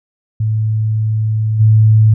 sine tone with level steps, 109.1 Hz, A2, 14 cents flat, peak -12 / -5 dBFS, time 0.4-2.14 s, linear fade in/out 5 ms, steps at 1.59 s, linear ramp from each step 20 ms, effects none

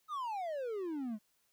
triangle exponential sweep, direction down, 1284 to 203.2 Hz, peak -34 dBFS, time 0.08-1.19 s, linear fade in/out 50 ms, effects white hiss -75 dBFS RMS until 1.52 s

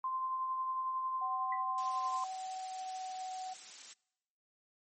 sine tone with tremolo, 1042 Hz, C6, 7 cents flat, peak -32 dBFS, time 0.04-2.24 s, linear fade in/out 2 ms, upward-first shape triangle, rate 11 Hz, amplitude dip 35%
sine tone with pitch glide, 759 to 747.7 Hz, F#5 to F#5, +44 to +18 cents, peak -39 dBFS, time 1.21-3.54 s, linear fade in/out 10 ms, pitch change -26 cents, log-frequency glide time 1.51-3.33 s
sine tone with exponential decay, 1975.5 Hz, B6, in tune, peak -38 dBFS, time 1.52-1.64 s, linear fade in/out 5 ms, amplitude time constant 25 ms
blue noise, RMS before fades -45 dBFS, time 1.78-3.93 s, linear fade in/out 0 ms
effects noise-tail reverb RT60 1.0 s tail -26 dB re dry + MP3 32 kbps

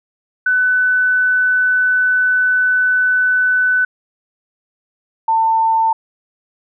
sine tone pair in turn, 1500 / 896.5 Hz, F#6 / A5, +23 / +32 cents, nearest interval major sixth, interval 891 cents, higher first, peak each -11 dBFS, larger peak neither, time 0.46-3.85 / 5.28-5.93 s, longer first, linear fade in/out 5 ms, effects none

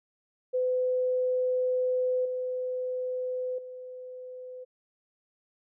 sine tone with level steps, 506 Hz, B4, 42 cents sharp, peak -24 / -29 / -39 dBFS, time 0.53-4.65 s, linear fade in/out 20 ms, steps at 2.25 / 3.58 s, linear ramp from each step 5 ms, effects none

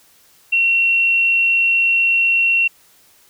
sine tone with frequency modulation, 2728 Hz, F7, 41 cents flat, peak -12 dBFS, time 0.52-2.68 s, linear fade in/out 10 ms, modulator 64.3 Hz, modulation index 0.21, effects white hiss -52 dBFS RMS until 3.29 s

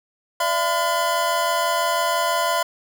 square tone cluster, 589 / 675 / 1015 / 1423 Hz, D5 / E5 / B5 / F6, +5 / +41 / +47 / +32 cents, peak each -29 / -24 / -23 / -29 dBFS, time 0.4-2.63 s, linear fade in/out 5 ms, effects none

